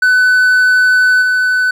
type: tone with level steps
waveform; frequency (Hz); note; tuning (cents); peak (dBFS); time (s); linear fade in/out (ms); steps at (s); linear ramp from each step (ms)
triangle; 1502; F#6; +26; -5 / -8; 0.02-1.71; 5; 1.21; 20
effects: none